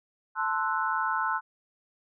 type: chord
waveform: sine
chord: F# half-diminished seventh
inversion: first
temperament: equal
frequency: 880 / 1046.5 / 1318.5 / 1480 Hz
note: A5 / C6 / E6 / F#6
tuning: 0 / 0 / 0 / 0 cents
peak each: -31 dBFS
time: 0.35-1.41 s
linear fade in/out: 50 ms
effects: none